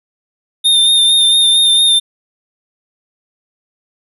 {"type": "tone with vibrato", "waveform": "square", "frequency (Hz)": 3634, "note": "A#7", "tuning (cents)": -45, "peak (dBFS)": -8, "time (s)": [0.64, 2], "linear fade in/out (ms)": 20, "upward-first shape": "sine", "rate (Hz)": 4.4, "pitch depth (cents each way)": 27, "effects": []}